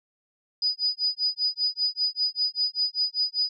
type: tone with tremolo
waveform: sine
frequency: 4958 Hz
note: D#8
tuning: 7 cents flat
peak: -20 dBFS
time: 0.62-3.49 s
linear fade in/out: 2 ms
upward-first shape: sine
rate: 5.1 Hz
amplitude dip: 100%
effects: none